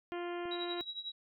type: harmonic tone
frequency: 349.2 Hz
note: F4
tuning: in tune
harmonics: 1 / 2 / 3 / 4 / 5 / 6 / 7 / 8 / 9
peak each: -38 / -44 / -48 / -50 / -52 / -54 / -55 / -56 / -57 dBFS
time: 0.12-0.81 s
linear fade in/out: 0 ms
type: click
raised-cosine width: 2 ms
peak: -40 dBFS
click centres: 0.455 s
type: tone with tremolo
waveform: sine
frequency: 3869 Hz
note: B7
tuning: 36 cents flat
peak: -36 dBFS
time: 0.51-1.12 s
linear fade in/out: 5 ms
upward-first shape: triangle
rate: 11 Hz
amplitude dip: 90%
effects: none